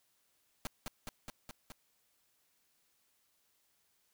pink noise with echo, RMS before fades -39 dBFS, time 0.65-0.67 s, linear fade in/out 0 ms, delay 210 ms, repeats 5, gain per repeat -2 dB, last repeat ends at 1.72 s, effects white hiss -75 dBFS RMS until 4.13 s

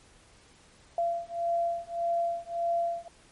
sine beating tone pair, 682 / 683.7 Hz, F5 / F5, -41 / -37 cents, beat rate 1.7 Hz, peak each -30 dBFS, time 0.98-3.08 s, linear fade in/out 2 ms, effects pink hiss -58 dBFS RMS until 3.31 s + MP3 48 kbps

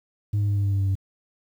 sine tone with pitch steps, 103.3 / 102.29 / 101.29 / 100.3 / 99.32 / 98.35 / 97.39 / 96.44 Hz, G#2 / G#2 / G#2 / G2 / G2 / G2 / G2 / G2, -9 / -26 / -43 / +40 / +23 / +6 / -11 / -28 cents, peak -17 dBFS, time 0.33-0.954 s, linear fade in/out 10 ms, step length 78 ms, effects tanh soft clip ceiling -19 dBFS + 9-bit

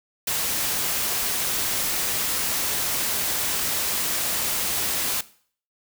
white noise, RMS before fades -25 dBFS, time 0.27-5.21 s, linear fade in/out 5 ms, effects noise-tail reverb RT60 0.5 s tail -18 dB re dry

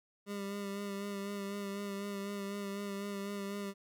25% pulse tone with vibrato, 200.4 Hz, G3, 38 cents sharp, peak -34 dBFS, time 0.26-3.74 s, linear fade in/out 50 ms, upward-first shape sine, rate 4 Hz, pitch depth 26 cents each way, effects none

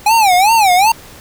square tone with vibrato, 810 Hz, G#5, 43 cents flat, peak -8 dBFS, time 0.06-0.92 s, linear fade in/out 5 ms, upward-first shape sine, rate 2.6 Hz, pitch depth 220 cents each way, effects pink hiss -37 dBFS RMS until 1.2 s

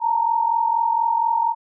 sine tone pair together, 888.1 / 932.3 Hz, A5 / A#5, +16 / 0 cents, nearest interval minor second, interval 84 cents, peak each -22 / -18 dBFS, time 0-1.55 s, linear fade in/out 50 ms, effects none

